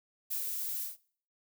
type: noise with ADSR envelope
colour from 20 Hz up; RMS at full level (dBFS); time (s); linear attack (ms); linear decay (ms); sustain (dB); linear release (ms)
violet; -34; 0.3-0.97; 16; 96; -2; 150
effects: noise-tail reverb RT60 0.5 s tail -21 dB re dry